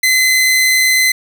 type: tone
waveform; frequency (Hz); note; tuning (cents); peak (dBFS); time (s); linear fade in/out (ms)
sawtooth; 2042; C7; -43; -6; 0.03-1.12; 5
effects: none